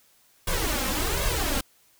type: noise with flanger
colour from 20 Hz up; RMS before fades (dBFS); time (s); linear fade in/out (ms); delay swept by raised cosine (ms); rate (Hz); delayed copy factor
pink; -26; 0.47-1.61; 5; 1.8 to 3.8; 1.3; +0.9
effects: white hiss -61 dBFS RMS until 1.99 s